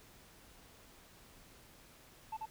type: tone with echo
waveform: sine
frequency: 880 Hz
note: A5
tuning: in tune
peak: -35 dBFS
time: 2.32-2.37 s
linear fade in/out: 10 ms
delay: 88 ms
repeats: 1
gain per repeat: -2 dB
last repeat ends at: 2.458 s
effects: tanh soft clip ceiling -37 dBFS + pink hiss -60 dBFS RMS until 2.5 s